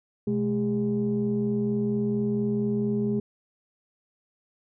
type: tone cluster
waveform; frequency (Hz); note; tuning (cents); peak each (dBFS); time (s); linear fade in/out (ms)
sine; 128.2 / 212.5 / 405.1; C3 / G#3 / G#4; -35 / +40 / -43; -31 / -24 / -28; 0.27-3.2; 5
effects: tanh soft clip ceiling -16 dBFS